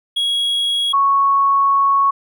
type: tone pair in turn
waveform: triangle / sine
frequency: 3317 / 1106.9 Hz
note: G#7 / C#6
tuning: -3 / -3 cents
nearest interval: octave + perfect fifth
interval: 1900 cents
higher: first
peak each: -14 / -11 dBFS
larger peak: second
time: 0.16-0.93 / 0.93-2.11 s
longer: second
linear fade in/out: 10 ms
effects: none